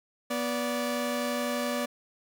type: tone pair together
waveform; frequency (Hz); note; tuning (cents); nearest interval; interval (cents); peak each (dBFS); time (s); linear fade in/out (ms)
sawtooth; 244.2 / 580.3; B3 / D5; -19 / -21; octave + minor third; 1498; -27; 0.3-1.86; 10
effects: none